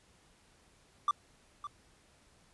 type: tone with echo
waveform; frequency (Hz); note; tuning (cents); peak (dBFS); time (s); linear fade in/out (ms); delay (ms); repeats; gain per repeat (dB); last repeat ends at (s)
triangle; 1174.7; D6; 0; -23; 1.08-1.11; 2; 560; 1; -13; 1.67
effects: pink hiss -65 dBFS RMS until 2.53 s + resampled to 24000 Hz